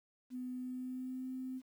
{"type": "tone with pitch glide", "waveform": "sine", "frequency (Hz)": [251.7, 258.2], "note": ["B3", "C4"], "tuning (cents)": [33, -23], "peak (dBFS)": -39, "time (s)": [0.3, 1.62], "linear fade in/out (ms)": 50, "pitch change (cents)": 44, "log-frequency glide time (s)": [0.51, 1.3], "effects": ["11-bit"]}